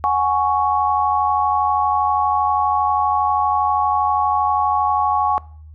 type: chord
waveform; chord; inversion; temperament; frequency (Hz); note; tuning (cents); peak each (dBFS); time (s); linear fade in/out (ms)
sine; F# suspended second; none; just; 740 / 832.5 / 1110; F#5 / G#5 / C#6; 0 / +4 / +2; -22 / -18 / -18; 0.04-5.38; 0
effects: noise-tail reverb RT60 0.5 s tail -22 dB re dry + added 77 Hz sine -37 dBFS peak until 5.74 s